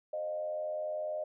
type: tone with frequency modulation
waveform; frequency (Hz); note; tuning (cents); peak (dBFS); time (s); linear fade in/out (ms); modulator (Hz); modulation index
sine; 614; D#5; -23; -33; 0.13-1.24; 5; 89.2; 0.54
effects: none